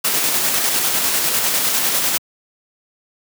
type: noise with tremolo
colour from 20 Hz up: white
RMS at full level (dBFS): -17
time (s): 0.04-2.18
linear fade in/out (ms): 10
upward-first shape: square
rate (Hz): 10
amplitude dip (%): 25
effects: high-pass 150 Hz 12 dB/octave